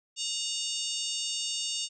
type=harmonic tone with a mistuned harmonic; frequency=914 Hz; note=A#5; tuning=34 cents flat; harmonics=3 / 4 / 5 / 6 / 7 / 8 / 9; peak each=-36 / -37 / -38 / -39 / -39 / -40 / -41 dBFS; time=0.16-1.89 s; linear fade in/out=50 ms; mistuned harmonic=3; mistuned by=+64 cents; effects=none